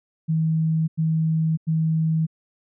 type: tone bursts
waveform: sine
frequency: 160 Hz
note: D#3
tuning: 49 cents sharp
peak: -18 dBFS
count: 3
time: 0.28-2.268 s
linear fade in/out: 20 ms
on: 600 ms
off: 94 ms
effects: none

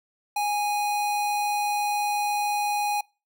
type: tone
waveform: square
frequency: 827 Hz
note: G#5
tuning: 8 cents flat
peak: -24 dBFS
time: 0.36-3.01 s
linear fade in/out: 5 ms
effects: noise-tail reverb RT60 0.3 s tail -25 dB re dry

